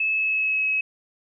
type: tone with pitch glide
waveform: sine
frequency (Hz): 2600 to 2563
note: E7 to E7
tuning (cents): -24 to -49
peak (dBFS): -20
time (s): 0-0.81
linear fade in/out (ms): 5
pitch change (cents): -25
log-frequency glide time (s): 0.12-0.67
effects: none